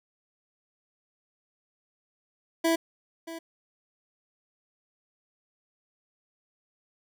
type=tone with echo; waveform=25% pulse; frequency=329.6 Hz; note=E4; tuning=in tune; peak=-18 dBFS; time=2.64-2.76 s; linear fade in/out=10 ms; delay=630 ms; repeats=1; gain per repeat=-15 dB; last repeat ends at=3.39 s; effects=none